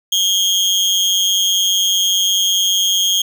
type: tone with amplitude modulation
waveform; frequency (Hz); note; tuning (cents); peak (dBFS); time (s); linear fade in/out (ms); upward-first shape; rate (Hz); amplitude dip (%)
30% pulse; 3248; G#7; -39; -7; 0.12-3.22; 5; sine; 191; 65
effects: none